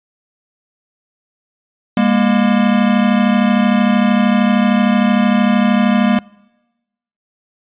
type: tone pair together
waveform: square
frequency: 203.5 / 236.6 Hz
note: G#3 / A#3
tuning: -35 / +26 cents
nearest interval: minor third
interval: 261 cents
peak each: -14 dBFS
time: 1.97-6.19 s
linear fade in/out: 2 ms
effects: noise-tail reverb RT60 1.0 s tail -24 dB re dry + resampled to 8000 Hz